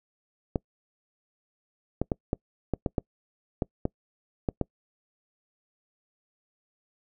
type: clicks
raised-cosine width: 2 ms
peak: -12 dBFS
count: 11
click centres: 0.558 / 2.016 / 2.118 / 2.331 / 2.737 / 2.862 / 2.982 / 3.622 / 3.854 / 4.488 / 4.613 s
effects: noise-tail reverb RT60 0.1 s tail -26 dB re dry